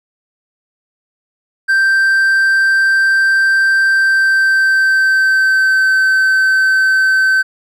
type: tone with pitch glide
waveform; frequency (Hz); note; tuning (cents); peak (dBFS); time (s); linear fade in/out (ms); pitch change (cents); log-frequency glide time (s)
triangle; 1568 to 1539.3; G6 to G6; 0 to -32; -7; 1.68-7.43; 20; -32; 3.89-5.92
effects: none